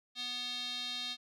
square tone with band-pass filter, 246.5 Hz, B3, 3 cents flat, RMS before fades -39 dBFS, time 0.15-1.17 s, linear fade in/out 50 ms, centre 3800 Hz, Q 6.1, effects none

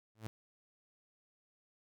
sawtooth tone with exponential growth, 109.8 Hz, A2, 3 cents flat, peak -34 dBFS, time 0.15-0.27 s, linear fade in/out 0 ms, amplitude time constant 26 ms, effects none

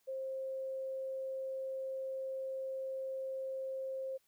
sine tone, 530 Hz, C5, 22 cents sharp, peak -37 dBFS, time 0.07-4.18 s, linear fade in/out 20 ms, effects white hiss -75 dBFS RMS until 4.27 s

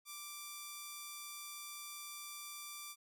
5% pulse tone, 1174.7 Hz, D6, in tune, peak -34 dBFS, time 0.05-2.96 s, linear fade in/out 50 ms, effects none

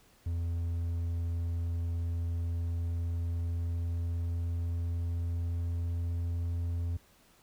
triangle tone with pitch glide, 84.7 to 85.39 Hz, E2 to F2, +48 to -38 cents, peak -28 dBFS, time 0.26-6.97 s, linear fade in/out 5 ms, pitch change +14 cents, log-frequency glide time 2.5-6.64 s, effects pink hiss -63 dBFS RMS until 7.42 s

